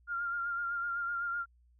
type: tone with vibrato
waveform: sine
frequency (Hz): 1396.9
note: F6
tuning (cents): 0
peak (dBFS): -32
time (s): 0.07-1.46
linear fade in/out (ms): 50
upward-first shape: sine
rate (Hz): 7.9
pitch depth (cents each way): 29
effects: added 60 Hz sine -62 dBFS peak until 1.79 s